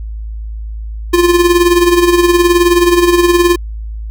square tone with tremolo, 349.2 Hz, F4, in tune, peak -5 dBFS, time 1.13-3.56 s, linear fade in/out 10 ms, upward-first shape sine, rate 19 Hz, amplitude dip 60%, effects added 54 Hz sine -20 dBFS peak until 4.1 s

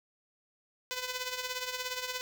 5% pulse tone with tremolo, 504 Hz, B4, 35 cents sharp, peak -20 dBFS, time 0.91-2.21 s, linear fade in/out 0 ms, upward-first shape triangle, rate 17 Hz, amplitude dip 70%, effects 10-bit

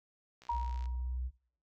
click train, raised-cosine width 0.2 ms, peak -38 dBFS, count 28, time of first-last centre 0.42-0.857 s, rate 61.8 Hz
sine tone with exponential decay, 946 Hz, A#5, 25 cents sharp, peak -29 dBFS, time 0.49-1.18 s, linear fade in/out 5 ms, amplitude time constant 150 ms
sine tone with pitch glide, 61.74 to 62.71 Hz, B1 to B1, 0 to +27 cents, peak -34 dBFS, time 0.5-1.31 s, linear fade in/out 50 ms, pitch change +27 cents, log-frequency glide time 0.92-1.11 s
effects noise-tail reverb RT60 0.5 s tail -18 dB re dry

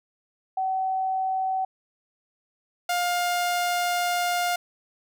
sine / sawtooth tone pair in turn, 759 / 706.7 Hz, F#5 / F5, +44 / +20 cents, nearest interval minor second, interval 124 cents, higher first, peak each -23 / -19 dBFS, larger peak second, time 0.57-1.65 / 2.89-4.56 s, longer second, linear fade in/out 5 ms, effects none

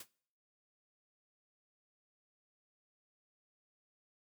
white noise with exponential decay, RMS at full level -43 dBFS, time 0-0.09 s, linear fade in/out 5 ms, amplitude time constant 18 ms, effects noise-tail reverb RT60 0.6 s tail -21 dB re dry + high-pass 80 Hz 12 dB/octave

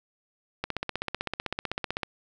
click train, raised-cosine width 0.3 ms, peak -13 dBFS, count 23, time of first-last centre 0.64-2.032 s, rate 15.8 Hz, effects none

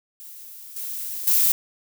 violet noise with level steps, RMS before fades -41 / -31 / -18 dBFS, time 0.2-1.52 s, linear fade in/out 0 ms, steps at 0.76 / 1.27 s, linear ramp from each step 5 ms, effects none

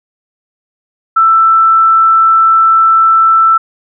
sine tone, 1328 Hz, E6, 12 cents sharp, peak -4 dBFS, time 1.16-3.58 s, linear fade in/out 10 ms, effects none

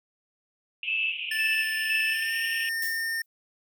pink band-pass noise, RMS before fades -34 dBFS, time 0.83-2.69 s, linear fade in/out 2 ms, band 2500 to 3000 Hz, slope 96 dB/octave
sine tone bursts, 2631 Hz, E7, 4 cents flat, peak -25 dBFS, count 3, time 0.87-2.14 s, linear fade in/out 10 ms, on 250 ms, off 260 ms
square tone with pitch glide, 1760 to 1816.8 Hz, A6 to A#6, 0 to -45 cents, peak -28 dBFS, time 1.31-3.22 s, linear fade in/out 5 ms, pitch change +55 cents, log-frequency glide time 2.05-2.37 s
violet noise with exponential decay, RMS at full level -32 dBFS, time 2.82-3.26 s, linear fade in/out 1 ms, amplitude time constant 95 ms
effects none

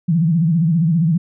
sine tone with vibrato, 164.81 Hz, E3, in tune, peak -12 dBFS, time 0.08-1.18 s, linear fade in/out 10 ms, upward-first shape sine, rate 15 Hz, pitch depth 140 cents each way, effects none

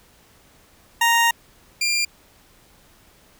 20% pulse tone pair in turn, 932.3 / 2390 Hz, A#5 / D7, 0 / +30 cents, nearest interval octave + major third, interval 1630 cents, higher second, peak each -10 / -14 dBFS, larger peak first, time 1.01-1.31 / 1.81-2.05 s, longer first, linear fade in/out 5 ms, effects pink hiss -54 dBFS RMS until 3.39 s

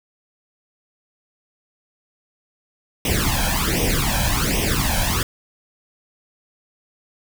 pink noise with flanger, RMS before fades -20 dBFS, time 3.05-5.23 s, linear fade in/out 2 ms, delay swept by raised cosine 0.34 to 1.27 ms, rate 1.3 Hz, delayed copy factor +0.85, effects none

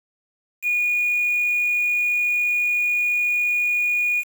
sine tone with quantisation, 2447 Hz, D#7, 29 cents flat, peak -18 dBFS, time 0.62-4.24 s, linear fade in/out 50 ms, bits 6, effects none

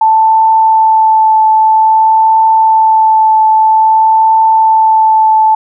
sine tone with vibrato, 880 Hz, A5, in tune, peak -4 dBFS, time 0.01-5.55 s, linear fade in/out 5 ms, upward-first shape triangle, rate 0.51 Hz, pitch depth 13 cents each way, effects none

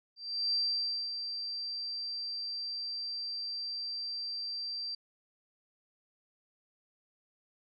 sine tone with ADSR envelope, 4699 Hz, D8, in tune, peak -27 dBFS, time 0.16-4.95 s, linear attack 370 ms, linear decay 570 ms, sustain -8 dB, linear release 4 ms, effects none

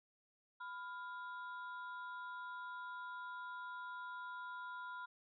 triangle ring-modulated tone, 1200 Hz, D6, 37 cents sharp, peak -40 dBFS, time 0.6-5.06 s, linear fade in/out 10 ms, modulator 204 Hz, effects resampled to 11025 Hz

